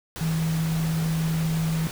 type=tone in noise; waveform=sine; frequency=161.3 Hz; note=E3; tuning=37 cents flat; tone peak=-22 dBFS; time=0.21-1.87 s; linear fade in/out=0 ms; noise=pink; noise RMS=-35 dBFS; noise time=0.16-1.91 s; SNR=+10 dB; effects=none